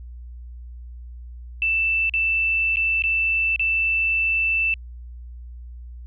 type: tone with dropouts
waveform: sine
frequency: 2656 Hz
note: E7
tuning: 12 cents sharp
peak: -18 dBFS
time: 1.62-4.74 s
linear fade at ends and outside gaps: 1 ms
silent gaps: 2.095-2.138 / 2.759-2.769 / 3.022-3.038 / 3.561-3.595 s
effects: added 60 Hz sine -35 dBFS peak until 6.06 s